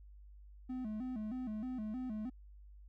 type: tone with vibrato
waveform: triangle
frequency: 233.8 Hz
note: A#3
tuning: 5 cents sharp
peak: -36 dBFS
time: 0.69-2.3 s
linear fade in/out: 10 ms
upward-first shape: square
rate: 3.2 Hz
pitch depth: 150 cents each way
effects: added 50 Hz sine -53 dBFS peak until 2.88 s